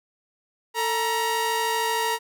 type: tone pair together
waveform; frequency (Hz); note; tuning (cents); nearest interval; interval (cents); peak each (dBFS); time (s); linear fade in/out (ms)
sawtooth; 446.9 / 947; A4 / A#5; +27 / +27; octave + minor second; 1300; -24 / -20; 0.74-2.19; 50
effects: none